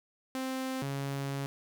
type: tone pair in turn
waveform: sawtooth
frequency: 261.6 / 138.58 Hz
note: C4 / C#3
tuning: 0 / 0 cents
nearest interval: major seventh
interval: 1100 cents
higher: first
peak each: -29 / -29 dBFS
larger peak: neither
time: 0.35-0.82 / 0.82-1.46 s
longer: second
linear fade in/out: 0 ms
effects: none